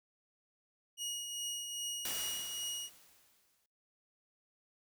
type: tone with tremolo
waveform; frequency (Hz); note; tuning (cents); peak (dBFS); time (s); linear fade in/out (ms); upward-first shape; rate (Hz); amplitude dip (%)
20% pulse; 2890; F#7; -41; -31; 0.97-2.9; 50; triangle; 2.5; 45
type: noise with exponential decay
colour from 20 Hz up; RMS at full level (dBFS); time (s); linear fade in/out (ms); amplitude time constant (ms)
white; -38; 2.05-3.66; 2; 350
effects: noise-tail reverb RT60 0.6 s tail -25 dB re dry